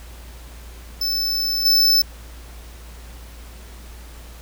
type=tone with level steps; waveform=square; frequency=5274 Hz; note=E8; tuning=in tune; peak=-20 / -13 dBFS; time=1.01-2.02 s; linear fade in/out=5 ms; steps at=1.65 s; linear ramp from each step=10 ms; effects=added 58 Hz sine -37 dBFS peak until 4.41 s + pink hiss -45 dBFS RMS until 4.41 s